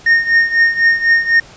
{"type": "tone with tremolo", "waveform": "triangle", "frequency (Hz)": 1841, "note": "A#6", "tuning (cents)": -22, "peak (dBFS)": -4, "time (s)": [0.06, 1.4], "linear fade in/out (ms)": 5, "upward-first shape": "triangle", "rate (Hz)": 4, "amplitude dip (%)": 85, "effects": ["pink hiss -40 dBFS RMS until 1.56 s", "resampled to 16000 Hz"]}